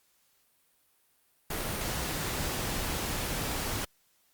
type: noise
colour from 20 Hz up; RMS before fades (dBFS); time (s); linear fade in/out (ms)
pink; -33; 1.5-3.85; 5
effects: white hiss -69 dBFS RMS until 4.33 s + Opus 48 kbps